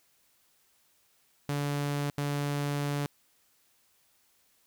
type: tone bursts at uneven times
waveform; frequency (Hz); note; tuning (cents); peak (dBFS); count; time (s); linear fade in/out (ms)
sawtooth; 144; D3; -34; -25; 2; 1.49-2.1 / 2.18-3.06; 0
effects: white hiss -68 dBFS RMS until 4.66 s